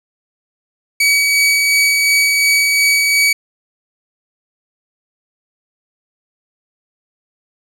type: tone with tremolo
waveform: sawtooth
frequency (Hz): 2271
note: C#7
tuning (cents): +41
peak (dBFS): -6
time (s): 1-3.33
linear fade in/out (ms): 5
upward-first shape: sine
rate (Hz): 2.8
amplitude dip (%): 25
effects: low-pass 12000 Hz 12 dB/octave + 7-bit